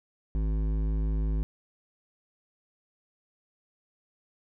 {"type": "tone with hard clipping", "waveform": "triangle", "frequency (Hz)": 52.9, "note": "G#1", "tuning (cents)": 33, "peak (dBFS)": -27, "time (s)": [0.35, 1.43], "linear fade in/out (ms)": 0, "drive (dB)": 16, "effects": []}